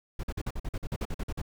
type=noise bursts; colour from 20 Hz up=brown; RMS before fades=-32 dBFS; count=14; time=0.19-1.417 s; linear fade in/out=5 ms; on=44 ms; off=47 ms; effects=none